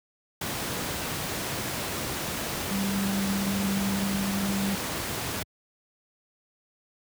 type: tone in noise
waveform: sine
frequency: 196.7 Hz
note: G3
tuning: 6 cents sharp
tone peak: -26 dBFS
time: 2.71-4.75 s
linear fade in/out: 5 ms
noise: pink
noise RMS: -31 dBFS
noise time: 0.41-5.43 s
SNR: +2 dB
effects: high-pass 80 Hz 12 dB/octave